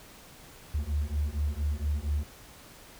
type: beating tone pair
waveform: triangle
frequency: 71.6 / 75.9 Hz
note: D2 / D#2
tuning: -43 / -42 cents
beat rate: 4.3 Hz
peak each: -27 dBFS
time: 0.74-2.24 s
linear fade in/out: 10 ms
effects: tanh soft clip ceiling -22 dBFS + pink hiss -51 dBFS RMS until 2.99 s